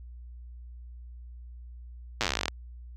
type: slowing click train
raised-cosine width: 0.2 ms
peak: -9 dBFS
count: 19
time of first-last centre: 2.21-2.482 s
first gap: 8 ms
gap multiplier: 1.07
effects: added 60 Hz sine -42 dBFS peak until 2.96 s